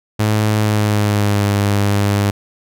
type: tone with pitch glide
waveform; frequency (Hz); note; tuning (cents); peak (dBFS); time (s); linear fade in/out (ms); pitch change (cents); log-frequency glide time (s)
sawtooth; 106.9 to 101.43; A2 to G#2; -49 to -40; -9; 0.19-2.31; 10; -91; 0.58-1.48
effects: none